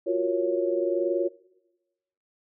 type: chord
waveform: sine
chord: Gb major seventh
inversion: third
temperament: equal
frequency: 349.2 / 370 / 466.2 / 554.4 Hz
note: F4 / Gb4 / Bb4 / Db5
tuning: 0 / 0 / 0 / 0 cents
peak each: -26 / -29 / -32 / -27 dBFS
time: 0.06-1.29 s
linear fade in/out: 20 ms
effects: noise-tail reverb RT60 1.0 s tail -21 dB re dry